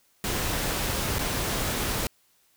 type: noise with dropouts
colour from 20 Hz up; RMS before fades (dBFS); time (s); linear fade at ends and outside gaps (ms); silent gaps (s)
pink; -28; 0.24-2.07; 1; 1.185-1.191
effects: white hiss -65 dBFS RMS until 2.56 s